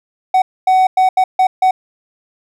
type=tone bursts at uneven times; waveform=triangle; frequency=750 Hz; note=F#5; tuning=23 cents sharp; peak=-6 dBFS; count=6; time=0.34-0.42 / 0.67-0.87 / 0.97-1.09 / 1.17-1.24 / 1.39-1.47 / 1.62-1.71 s; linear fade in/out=5 ms; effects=none